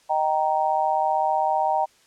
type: chord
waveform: sine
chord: Eb major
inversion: none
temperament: just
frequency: 622.3 / 777.8 / 933.4 Hz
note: Eb5 / G5 / Bb5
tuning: 0 / -14 / +2 cents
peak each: -26 / -22 / -24 dBFS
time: 0.09-1.86 s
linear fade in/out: 20 ms
effects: white hiss -58 dBFS RMS until 2.06 s + low-pass 8000 Hz 12 dB/octave